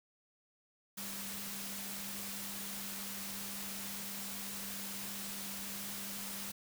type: tone in noise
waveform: sine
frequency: 198.6 Hz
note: G3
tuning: 23 cents sharp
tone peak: -49 dBFS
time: 0.97-6.52 s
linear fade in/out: 10 ms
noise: white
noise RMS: -43 dBFS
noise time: 0.97-6.52 s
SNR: -9 dB
effects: none